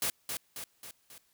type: noise with echo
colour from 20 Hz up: white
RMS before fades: -31 dBFS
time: 0.02-0.1 s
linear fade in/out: 2 ms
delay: 270 ms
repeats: 4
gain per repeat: -5 dB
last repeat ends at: 1.18 s
effects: white hiss -70 dBFS RMS until 1.33 s